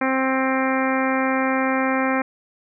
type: harmonic tone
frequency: 263.6 Hz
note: C4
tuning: 13 cents sharp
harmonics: 1 / 2 / 3 / 4 / 5 / 6 / 7 / 8 / 9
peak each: -22 / -25 / -27 / -28 / -29 / -30 / -30 / -31 / -32 dBFS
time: 0.01-2.22 s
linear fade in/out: 5 ms
effects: none